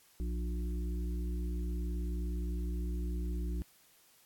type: harmonic tone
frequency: 59.4 Hz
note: A#1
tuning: 33 cents sharp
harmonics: 1 / 3 / 5 / 6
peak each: -33 / -43 / -47 / -49 dBFS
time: 0.2-3.62 s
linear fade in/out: 0 ms
effects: white hiss -64 dBFS RMS until 4.25 s + AAC 64 kbps